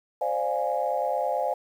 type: chord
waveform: sine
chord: D half-diminished seventh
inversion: third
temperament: equal with one note detuned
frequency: 523.3 / 592.4 / 698.5 / 830.6 Hz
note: C5 / D5 / F5 / Ab5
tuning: 0 / +15 / 0 / 0 cents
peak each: -29 dBFS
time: 0.21-1.54 s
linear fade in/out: 5 ms
effects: tanh soft clip ceiling -13 dBFS + 9-bit